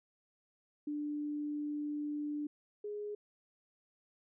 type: tone pair in turn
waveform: sine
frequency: 295.6 / 415.9 Hz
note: D4 / G#4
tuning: +11 / +2 cents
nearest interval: tritone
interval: 591 cents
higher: second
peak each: -35 / -38 dBFS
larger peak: first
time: 0.87-2.47 / 2.84-3.15 s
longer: first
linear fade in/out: 5 ms
effects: none